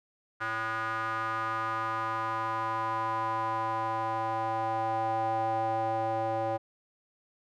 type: tone with band-pass filter sweep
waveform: square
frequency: 111.7 Hz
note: A2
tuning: 27 cents sharp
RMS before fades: -31 dBFS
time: 0.4-6.58 s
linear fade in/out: 20 ms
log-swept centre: 1400 to 680 Hz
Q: 4.6
effects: none